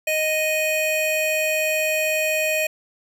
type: tone pair together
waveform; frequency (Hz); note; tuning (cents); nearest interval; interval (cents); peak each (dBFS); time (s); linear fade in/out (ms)
square; 622.2 / 2489; D#5 / D#7; 0 / 0; 2 octaves; 2400; -23; 0.07-2.67; 5
effects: none